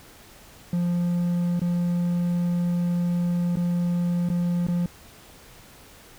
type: tone with dropouts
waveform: triangle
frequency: 174.61 Hz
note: F3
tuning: in tune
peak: -19 dBFS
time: 0.73-4.86 s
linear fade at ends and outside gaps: 2 ms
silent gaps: 1.595-1.616 / 3.557-3.57 / 4.289-4.3 / 4.668-4.684 s
effects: pink hiss -49 dBFS RMS until 6.18 s